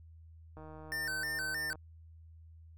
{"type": "click train", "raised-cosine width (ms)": 1, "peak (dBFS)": -37, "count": 186, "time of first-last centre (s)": [0.57, 1.756], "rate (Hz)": 156}
{"type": "tone with vibrato", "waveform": "square", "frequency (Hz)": 1661.2, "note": "G#6", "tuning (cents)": 0, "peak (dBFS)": -35, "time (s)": [0.92, 1.73], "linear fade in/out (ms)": 0, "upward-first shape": "square", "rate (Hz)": 3.2, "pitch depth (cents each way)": 140}
{"effects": ["added 81 Hz sine -52 dBFS peak until 2.77 s"]}